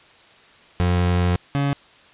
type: tone pair in turn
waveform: 30% pulse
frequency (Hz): 88.8 / 140.96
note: F2 / C#3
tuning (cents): +29 / +29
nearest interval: minor sixth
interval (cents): 800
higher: second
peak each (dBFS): -14 / -16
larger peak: first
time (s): 0.8-1.36 / 1.55-1.73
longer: first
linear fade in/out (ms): 0
effects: white hiss -50 dBFS RMS until 2.13 s + resampled to 8000 Hz